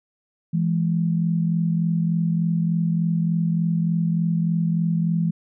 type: tone pair together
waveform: sine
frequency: 166.92 / 210.3 Hz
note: E3 / G#3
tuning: +22 / +22 cents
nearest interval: major third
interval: 400 cents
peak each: -19 / -26 dBFS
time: 0.53-5.31 s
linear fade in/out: 10 ms
effects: none